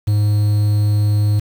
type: tone with quantisation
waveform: triangle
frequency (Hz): 104.3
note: G#2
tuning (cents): +8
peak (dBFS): -10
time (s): 0.07-1.4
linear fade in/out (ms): 10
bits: 6
effects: none